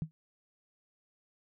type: tone with exponential decay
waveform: sine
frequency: 158 Hz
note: D#3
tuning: 27 cents sharp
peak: -27 dBFS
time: 0.02-0.11 s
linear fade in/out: 0 ms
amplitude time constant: 18 ms
effects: none